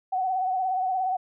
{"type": "tone with vibrato", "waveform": "sine", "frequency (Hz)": 749, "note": "F#5", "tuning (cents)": 21, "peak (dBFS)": -23, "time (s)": [0.12, 1.17], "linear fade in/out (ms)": 10, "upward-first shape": "triangle", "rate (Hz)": 17, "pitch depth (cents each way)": 57, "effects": []}